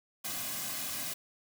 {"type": "noise with comb filter", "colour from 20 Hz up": "white", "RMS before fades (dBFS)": -37, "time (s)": [0.24, 1.14], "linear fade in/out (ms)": 10, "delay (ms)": 2.2, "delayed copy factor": -0.8, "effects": []}